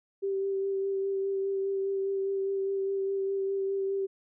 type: tone with vibrato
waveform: sine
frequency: 390.4 Hz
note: G4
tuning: 7 cents flat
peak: -27 dBFS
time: 0.22-4.07 s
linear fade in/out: 20 ms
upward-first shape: sine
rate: 4.9 Hz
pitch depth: 15 cents each way
effects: none